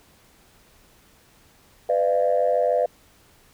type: tone cluster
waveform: sine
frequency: 501 / 600 / 687 Hz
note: B4 / D5 / F5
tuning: +25 / +37 / -29 cents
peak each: -21 / -21 / -23 dBFS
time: 1.89-2.86 s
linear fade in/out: 5 ms
effects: tanh soft clip ceiling -10 dBFS + pink hiss -56 dBFS RMS until 3.53 s